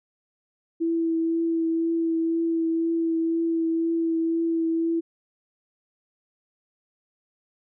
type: tone with vibrato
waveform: sine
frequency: 329.6 Hz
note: E4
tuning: in tune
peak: -21 dBFS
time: 0.8-5.01 s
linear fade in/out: 20 ms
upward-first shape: triangle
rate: 2 Hz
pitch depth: 17 cents each way
effects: none